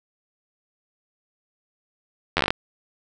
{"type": "slowing click train", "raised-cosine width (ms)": 0.3, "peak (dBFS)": -3, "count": 9, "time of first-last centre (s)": [2.37, 2.505], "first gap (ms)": 11, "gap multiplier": 1.12, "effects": []}